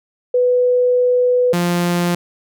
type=tone pair in turn; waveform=sine / sawtooth; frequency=495.8 / 174.69 Hz; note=B4 / F3; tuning=+7 / +1 cents; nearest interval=octave + tritone; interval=1806 cents; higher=first; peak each=-11 dBFS; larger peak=neither; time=0.34-1.53 / 1.53-2.15 s; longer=first; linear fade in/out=5 ms; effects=none